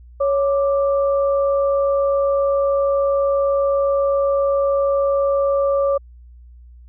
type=tone pair together; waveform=sine; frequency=556 / 1176.5 Hz; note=C#5 / D6; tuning=+5 / +3 cents; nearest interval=octave + minor second; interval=1298 cents; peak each=-15 / -25 dBFS; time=0.2-5.98 s; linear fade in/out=10 ms; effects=added 60 Hz sine -40 dBFS peak until 6.88 s